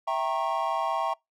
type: chord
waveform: triangle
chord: E diminished seventh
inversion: none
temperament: equal with one note detuned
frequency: 659.3 / 784 / 932.3 / 1090.3 Hz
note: E5 / G5 / Bb5 / Db6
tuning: 0 / 0 / 0 / -29 cents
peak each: -29 dBFS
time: 0.07-1.14 s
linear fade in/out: 10 ms
effects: noise-tail reverb RT60 0.2 s tail -26 dB re dry